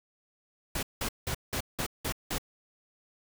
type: noise bursts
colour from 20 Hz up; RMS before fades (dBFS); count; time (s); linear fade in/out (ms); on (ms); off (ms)
pink; -32; 7; 0.75-2.383; 5; 79; 180
effects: none